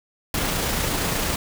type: noise with amplitude modulation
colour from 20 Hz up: pink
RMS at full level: -23 dBFS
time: 0.34-1.36 s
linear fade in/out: 2 ms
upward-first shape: sine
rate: 28.3 Hz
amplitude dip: 25%
effects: none